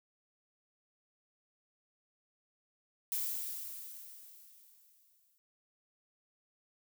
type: noise with exponential decay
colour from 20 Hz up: violet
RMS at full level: -34 dBFS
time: 3.12-5.38 s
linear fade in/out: 0 ms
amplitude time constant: 490 ms
effects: none